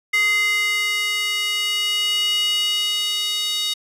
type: tone with high-pass filter sweep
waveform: square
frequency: 415.3 Hz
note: G#4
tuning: in tune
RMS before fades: -21 dBFS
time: 0.13-3.74 s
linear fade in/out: 10 ms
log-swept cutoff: 2100 to 3500 Hz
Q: 5.7
effects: resampled to 32000 Hz